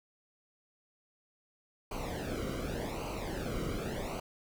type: noise with flanger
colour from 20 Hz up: brown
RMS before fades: -37 dBFS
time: 1.91-4.2 s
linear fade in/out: 5 ms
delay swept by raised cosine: 0.56 to 1.17 ms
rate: 0.87 Hz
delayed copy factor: -0.8
effects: none